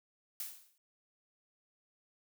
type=noise with exponential decay; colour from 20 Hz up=blue; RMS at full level=-38 dBFS; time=0.4-0.78 s; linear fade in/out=1 ms; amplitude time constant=82 ms; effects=none